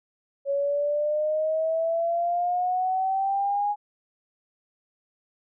sine exponential sweep, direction up, 554.4 to 830.6 Hz, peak -22 dBFS, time 0.45-3.76 s, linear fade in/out 50 ms, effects none

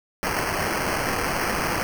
violet noise with sample-and-hold, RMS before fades -25 dBFS, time 0.23-1.83 s, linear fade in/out 0 ms, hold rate 3675 Hz, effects none

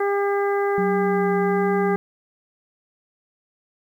harmonic tone, 401.8 Hz, G4, 43 cents sharp, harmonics 1 / 2 / 3 / 4 / 5, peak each -20 / -26 / -30 / -32 / -34 dBFS, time 0-1.96 s, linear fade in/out 5 ms
sine tone with vibrato, 185 Hz, F#3, in tune, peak -23 dBFS, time 0.78-1.96 s, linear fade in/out 0 ms, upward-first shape sine, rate 1.3 Hz, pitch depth 23 cents each way
effects 9-bit

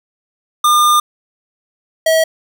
square tone pair in turn, 1206 / 643.7 Hz, D6 / E5, +46 / -41 cents, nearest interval major seventh, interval 1087 cents, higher first, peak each -9 / -10 dBFS, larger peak first, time 0.64-1 / 2.06-2.24 s, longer first, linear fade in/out 5 ms, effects none

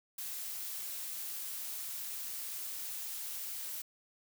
blue noise, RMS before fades -41 dBFS, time 0.18-3.82 s, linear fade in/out 5 ms, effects none

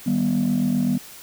sine chord, Eb augmented, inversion none, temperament equal with one note detuned, 155.56 / 196 / 244.1 Hz, Eb3 / G3 / B3, 0 / 0 / -20 cents, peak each -25 / -21 / -19 dBFS, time 0.06-0.98 s, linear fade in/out 10 ms, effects tanh soft clip ceiling -14 dBFS + white hiss -42 dBFS RMS until 1.22 s

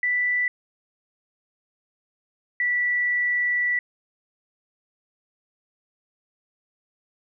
sine tone pair in turn, 1975.5 / 1959.6 Hz, B6 / B6, 0 / -14 cents, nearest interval unison, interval 14 cents, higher first, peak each -20 dBFS, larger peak neither, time 0.03-0.48 / 2.6-3.79 s, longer second, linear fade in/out 2 ms, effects none

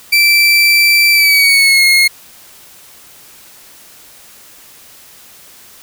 30% pulse tone with pitch glide, 2336 to 2155 Hz, D7 to C#7, -10 to -49 cents, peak -4 dBFS, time 0.12-2.08 s, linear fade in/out 10 ms, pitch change -139 cents, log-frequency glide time 1.12-1.83 s, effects white hiss -40 dBFS RMS until 5.82 s

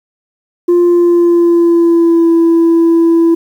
sine tone with pitch glide, 349.7 to 333.1 Hz, F4 to E4, +2 to +18 cents, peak -3 dBFS, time 0.68-3.35 s, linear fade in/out 10 ms, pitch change -84 cents, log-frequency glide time 0.81-2.3 s, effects tanh soft clip ceiling -4 dBFS + 7-bit

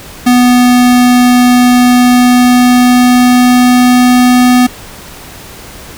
square tone with pitch glide, 246.9 to 248.6 Hz, B3 to B3, 0 to +12 cents, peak -4 dBFS, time 0.26-4.67 s, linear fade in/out 10 ms, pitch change +12 cents, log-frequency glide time 1.89-4.5 s, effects pink hiss -30 dBFS RMS until 5.97 s

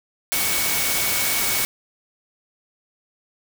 sine tone in noise, 2233 Hz, C#7, 12 cents sharp, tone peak -29 dBFS, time 0.32-1.65 s, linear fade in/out 0 ms, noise white, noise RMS -22 dBFS, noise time 0.32-1.65 s, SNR -10 dB, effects none

